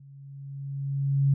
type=tone with level ramp; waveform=sine; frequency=138.59 Hz; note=C#3; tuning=in tune; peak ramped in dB=-47 to -17 dBFS; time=0-1.34 s; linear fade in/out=5 ms; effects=none